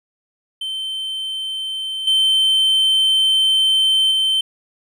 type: tone with level steps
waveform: triangle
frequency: 3096 Hz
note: G7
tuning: 22 cents flat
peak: -21 / -11 / -13 dBFS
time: 0.61-4.41 s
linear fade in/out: 5 ms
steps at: 2.07 / 4.11 s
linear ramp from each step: 5 ms
effects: none